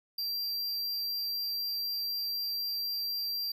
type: tone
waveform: square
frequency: 4724 Hz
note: D8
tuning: 9 cents sharp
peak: -32 dBFS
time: 0.18-3.52 s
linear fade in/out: 5 ms
effects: none